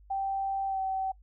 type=tone with pitch glide; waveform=sine; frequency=780 to 765.7 Hz; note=G5 to G5; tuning=-9 to -41 cents; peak=-28 dBFS; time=0.1-1.12 s; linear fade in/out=10 ms; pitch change=-32 cents; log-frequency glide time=0.67-0.8 s; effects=noise-tail reverb RT60 0.1 s tail -23 dB re dry + added 50 Hz sine -53 dBFS peak until 1.22 s